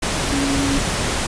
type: tone in noise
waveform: sine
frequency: 277.2 Hz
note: C#4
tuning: in tune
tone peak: -19 dBFS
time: 0.32-0.79 s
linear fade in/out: 10 ms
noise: pink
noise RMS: -21 dBFS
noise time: 0.02-1.27 s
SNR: -1 dB
effects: resampled to 22050 Hz